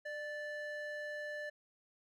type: ring-modulated tone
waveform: triangle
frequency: 1174.7 Hz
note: D6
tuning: in tune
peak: -35 dBFS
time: 0.05-1.5 s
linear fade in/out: 10 ms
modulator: 578 Hz
effects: none